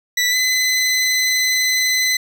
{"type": "tone with pitch glide", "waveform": "20% pulse", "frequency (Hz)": [1970, 2022], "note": ["B6", "B6"], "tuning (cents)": [-5, 40], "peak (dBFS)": -10, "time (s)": [0.17, 2.17], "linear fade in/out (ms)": 5, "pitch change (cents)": 45, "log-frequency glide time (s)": [0.3, 0.36], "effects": []}